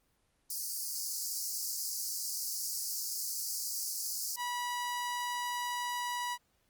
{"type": "high-pass noise", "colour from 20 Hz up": "pink", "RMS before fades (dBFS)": -37, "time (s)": [0.5, 4.36], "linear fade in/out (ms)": 2, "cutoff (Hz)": 4600, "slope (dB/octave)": 96}
{"type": "tone", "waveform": "sawtooth", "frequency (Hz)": 974, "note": "B5", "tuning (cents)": -24, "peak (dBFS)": -30, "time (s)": [4.36, 6.38], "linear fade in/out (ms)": 50}
{"effects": ["pink hiss -74 dBFS RMS until 6.69 s", "Opus 24 kbps"]}